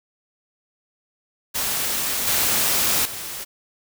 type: noise with level steps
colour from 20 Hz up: white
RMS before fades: -24 / -20 / -32 dBFS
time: 1.54-3.45 s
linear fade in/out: 20 ms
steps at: 2.27 / 3.05 s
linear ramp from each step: 5 ms
effects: none